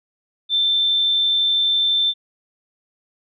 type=tone; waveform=sine; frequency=3554 Hz; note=A7; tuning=17 cents sharp; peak=-15 dBFS; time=0.49-2.14 s; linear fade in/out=50 ms; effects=none